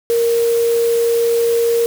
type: tone in noise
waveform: sine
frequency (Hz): 466.2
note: A#4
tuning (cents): 0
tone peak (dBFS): -12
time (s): 0.1-1.86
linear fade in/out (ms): 0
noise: white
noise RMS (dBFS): -29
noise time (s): 0.1-1.86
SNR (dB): +14
effects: none